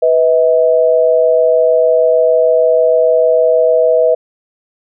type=tone pair together; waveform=sine; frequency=493.9 / 640.4 Hz; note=B4 / D#5; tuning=0 / +50 cents; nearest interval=major third; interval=450 cents; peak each=-10 dBFS; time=0.02-4.15 s; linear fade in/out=10 ms; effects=none